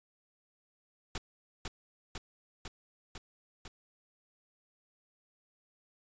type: noise with echo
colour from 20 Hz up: pink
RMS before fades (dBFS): -37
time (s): 1.15-1.18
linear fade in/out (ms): 2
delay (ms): 500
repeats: 5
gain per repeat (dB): -2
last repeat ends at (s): 3.68
effects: resampled to 16000 Hz